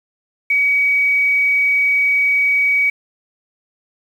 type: tone with quantisation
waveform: sine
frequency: 2265 Hz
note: C#7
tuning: 37 cents sharp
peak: -12 dBFS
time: 0.5-2.9 s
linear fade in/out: 5 ms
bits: 7
effects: none